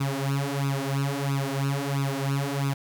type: tone with flanger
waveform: sawtooth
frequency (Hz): 138.59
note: C#3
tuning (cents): 0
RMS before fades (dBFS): -27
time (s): 0-2.74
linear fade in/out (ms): 10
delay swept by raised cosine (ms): 0.79 to 6.49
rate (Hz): 1.5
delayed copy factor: +0.85
effects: none